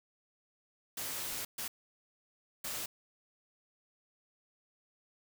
white noise bursts at uneven times, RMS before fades -39 dBFS, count 3, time 0.97-1.45 / 1.58-1.68 / 2.64-2.86 s, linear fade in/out 5 ms, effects none

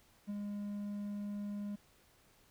triangle tone with ADSR envelope, 204.7 Hz, G#3, 25 cents flat, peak -34 dBFS, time 0.27-1.76 s, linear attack 28 ms, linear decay 23 ms, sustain -2 dB, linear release 10 ms, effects pink hiss -67 dBFS RMS until 2.5 s

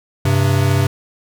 square tone pair together, 98 / 132.46 Hz, G2 / C3, 0 / +22 cents, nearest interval perfect fourth, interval 522 cents, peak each -16 dBFS, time 0.25-0.87 s, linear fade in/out 5 ms, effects none

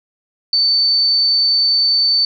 sine tone, 4535 Hz, C#8, 39 cents sharp, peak -11 dBFS, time 0.53-2.25 s, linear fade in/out 2 ms, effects none

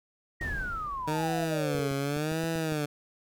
sine exponential sweep, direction down, 1905 to 426.7 Hz, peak -32 dBFS, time 0.4-1.89 s, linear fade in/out 20 ms
brown noise with exponential decay, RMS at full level -32 dBFS, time 0.41-1.93 s, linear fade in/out 2 ms, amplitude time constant 330 ms
15% pulse tone with vibrato, 150.7 Hz, D3, 45 cents sharp, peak -22 dBFS, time 1.07-2.86 s, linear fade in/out 10 ms, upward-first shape sine, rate 0.88 Hz, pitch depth 150 cents each way
clicks, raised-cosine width 3 ms, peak -28 dBFS, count 8, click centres 1.75 / 1.791 / 1.914 / 2.167 / 2.318 / 2.439 / 2.557 / 2.722 s
effects none

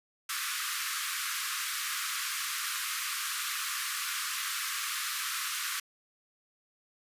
pink high-pass noise, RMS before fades -34 dBFS, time 0.29-5.8 s, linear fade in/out 5 ms, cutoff 1100 Hz, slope 96 dB/octave, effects resampled to 32000 Hz

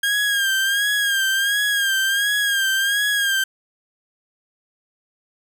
30% pulse tone with vibrato, 1616 Hz, G#6, 48 cents flat, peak -15 dBFS, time 0.03-3.44 s, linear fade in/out 5 ms, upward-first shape sine, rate 1.4 Hz, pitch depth 60 cents each way, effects none

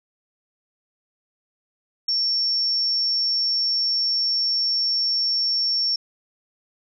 sine tone, 5460 Hz, F8, 40 cents flat, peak -19 dBFS, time 2.08-5.96 s, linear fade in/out 5 ms, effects none

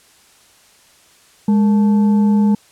sine tone with frequency modulation, 206.7 Hz, G#3, 8 cents flat, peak -10 dBFS, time 1.48-2.55 s, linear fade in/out 5 ms, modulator 669 Hz, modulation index 0.26, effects white hiss -50 dBFS RMS until 2.71 s + low-pass 10000 Hz 12 dB/octave

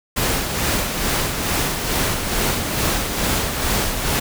pink noise with tremolo, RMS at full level -19 dBFS, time 0.16-4.2 s, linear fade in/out 10 ms, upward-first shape sine, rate 2.3 Hz, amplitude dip 45%, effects none

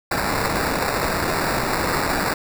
violet noise with sample-and-hold, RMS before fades -22 dBFS, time 0.11-2.34 s, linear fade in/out 5 ms, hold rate 3150 Hz, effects none

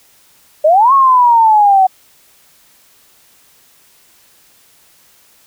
sine exponential two-way sweep, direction up then down, 587.3 to 1108.7 to 746 Hz, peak -5 dBFS, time 0.64-1.87 s, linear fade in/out 10 ms, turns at 0.93 s, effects white hiss -49 dBFS RMS until 5.46 s

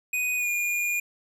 square tone with pitch glide, 2489 to 2428 Hz, D#7 to D#7, 0 to -43 cents, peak -25 dBFS, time 0.13-1 s, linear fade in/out 5 ms, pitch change -43 cents, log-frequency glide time 0.37-0.48 s, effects none

